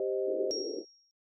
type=chord; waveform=sine; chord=C minor; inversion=second; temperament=equal; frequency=392 / 523.3 / 622.3 Hz; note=G4 / C5 / Eb5; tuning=0 / 0 / 0 cents; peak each=-31 / -34 / -36 dBFS; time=0-0.51 s; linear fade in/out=2 ms
type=band-pass noise; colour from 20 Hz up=pink; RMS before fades=-37 dBFS; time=0.25-0.85 s; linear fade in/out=50 ms; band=320 to 480 Hz; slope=48 dB/octave
type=tone with exponential decay; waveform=sine; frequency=5588 Hz; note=F8; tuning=in tune; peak=-31 dBFS; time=0.51-1.11 s; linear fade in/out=0 ms; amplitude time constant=130 ms
effects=noise-tail reverb RT60 0.1 s tail -23 dB re dry